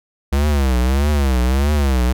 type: tone with vibrato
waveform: square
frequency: 67.7 Hz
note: C#2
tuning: 40 cents flat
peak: -14 dBFS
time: 0.32-2.13 s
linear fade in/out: 10 ms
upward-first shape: triangle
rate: 1.6 Hz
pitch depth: 200 cents each way
effects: none